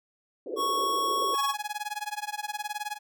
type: band-pass noise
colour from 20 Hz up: pink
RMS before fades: -35 dBFS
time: 0.46-1.35 s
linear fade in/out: 5 ms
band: 350 to 520 Hz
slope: 48 dB/octave
type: tone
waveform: square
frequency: 1108.7 Hz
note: C#6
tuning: in tune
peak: -26 dBFS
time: 0.56-1.55 s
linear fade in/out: 50 ms
type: tone with tremolo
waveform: sawtooth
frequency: 837 Hz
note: G#5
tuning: 13 cents sharp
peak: -25 dBFS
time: 1.33-2.99 s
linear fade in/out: 50 ms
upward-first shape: sine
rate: 19 Hz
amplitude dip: 95%
effects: none